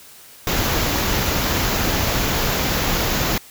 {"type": "band-stop noise", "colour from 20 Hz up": "pink", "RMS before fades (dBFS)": -20, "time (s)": [0.47, 3.38], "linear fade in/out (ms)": 2, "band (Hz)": [7400, 11000], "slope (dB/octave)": 96, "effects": ["white hiss -44 dBFS RMS until 3.5 s"]}